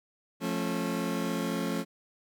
30% pulse chord, F augmented, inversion none, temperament just, 174.61 / 218.3 / 272.8 Hz, F3 / A3 / C#4, 0 / -13 / -28 cents, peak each -31 dBFS, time 0.4-1.85 s, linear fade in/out 50 ms, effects none

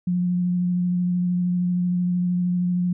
sine tone with vibrato, 178.3 Hz, F3, 36 cents sharp, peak -19 dBFS, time 0.07-2.93 s, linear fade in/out 5 ms, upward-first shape sine, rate 13 Hz, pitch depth 14 cents each way, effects none

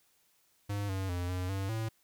square tone with pitch steps, 101.7 / 95.6 / 88.5 / 91.2 / 97.1 / 111.5 Hz, G#2 / G2 / F2 / F#2 / G2 / A2, -36 / -43 / +23 / -24 / -16 / +23 cents, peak -33 dBFS, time 0.69-1.89 s, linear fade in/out 10 ms, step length 200 ms, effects white hiss -70 dBFS RMS until 2.03 s

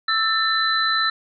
sine tone cluster, 1320 / 1784 / 4019 Hz, E6 / A6 / B7, +2 / +23 / +30 cents, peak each -22 dBFS, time 0.08-1.1 s, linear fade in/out 5 ms, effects none

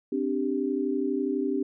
sine chord, C suspended second, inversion none, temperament equal, 261.6 / 293.7 / 392 Hz, C4 / D4 / G4, 0 / 0 / 0 cents, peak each -29 dBFS, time 0.12-1.63 s, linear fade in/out 5 ms, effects none

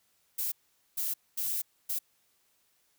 violet noise bursts at uneven times, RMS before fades -32 dBFS, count 4, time 0.38-0.52 / 0.97-1.14 / 1.37-1.62 / 1.89-1.99 s, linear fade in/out 10 ms, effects white hiss -71 dBFS RMS until 2.98 s

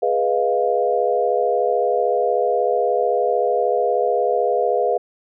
sine chord, F half-diminished seventh, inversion first, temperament equal with one note detuned, 415.3 / 488.5 / 622.3 / 698.5 Hz, Ab4 / Cb5 / Eb5 / F5, 0 / -19 / 0 / 0 cents, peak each -22 / -20 / -24 / -21 dBFS, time 0.02-4.98 s, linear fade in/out 10 ms, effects none

